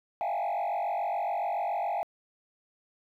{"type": "tone with frequency modulation", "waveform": "sine", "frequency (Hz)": 754, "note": "F#5", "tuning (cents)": 32, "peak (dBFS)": -25, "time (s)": [0.21, 2.03], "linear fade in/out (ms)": 0, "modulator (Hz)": 47.1, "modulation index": 2.1, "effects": ["tanh soft clip ceiling -27 dBFS", "11-bit"]}